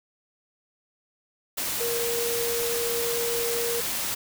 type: tone in noise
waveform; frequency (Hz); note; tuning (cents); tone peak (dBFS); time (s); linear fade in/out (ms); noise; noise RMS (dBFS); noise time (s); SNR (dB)
sine; 470; A#4; +14; -27; 1.8-3.81; 10; white; -29; 1.57-4.15; -1
effects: none